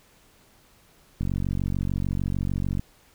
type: click train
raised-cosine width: 5 ms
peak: -15 dBFS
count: 75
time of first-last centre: 1.21-2.795 s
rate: 46.7 Hz
effects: pink hiss -58 dBFS RMS until 3.14 s